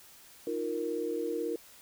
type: chord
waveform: sine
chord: Eb suspended second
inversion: none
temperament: equal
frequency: 311.1 / 349.2 / 466.2 Hz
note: Eb4 / F4 / Bb4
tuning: 0 / 0 / 0 cents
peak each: -37 / -36 / -33 dBFS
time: 0.47-1.56 s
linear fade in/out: 2 ms
effects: white hiss -55 dBFS RMS until 1.81 s